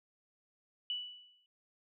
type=tone with exponential decay; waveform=sine; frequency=2960 Hz; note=F#7; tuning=in tune; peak=-32 dBFS; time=0.9-1.46 s; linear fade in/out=1 ms; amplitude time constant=120 ms; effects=none